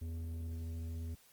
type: tone with tanh clipping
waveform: sine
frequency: 82.41 Hz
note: E2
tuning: in tune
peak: -40 dBFS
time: 0.01-1.15 s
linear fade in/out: 10 ms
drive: 10 dB
effects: white hiss -65 dBFS RMS until 1.32 s + Opus 24 kbps